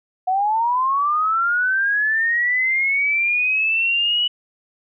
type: linear sweep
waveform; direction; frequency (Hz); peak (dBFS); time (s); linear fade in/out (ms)
sine; up; 728 to 2957; -16; 0.27-4.28; 10
effects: none